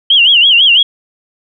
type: tone with vibrato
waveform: sine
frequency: 3028 Hz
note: F#7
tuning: 39 cents sharp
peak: -4 dBFS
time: 0.1-0.83 s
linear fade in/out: 5 ms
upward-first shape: sine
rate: 6 Hz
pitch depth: 170 cents each way
effects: none